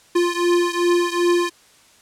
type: beating tone pair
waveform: square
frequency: 348 / 350.6 Hz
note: F4 / F4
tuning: -6 / +7 cents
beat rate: 2.6 Hz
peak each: -19 / -21 dBFS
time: 0.15-1.5 s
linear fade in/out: 10 ms
effects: white hiss -52 dBFS RMS until 2.01 s + low-pass 9000 Hz 12 dB/octave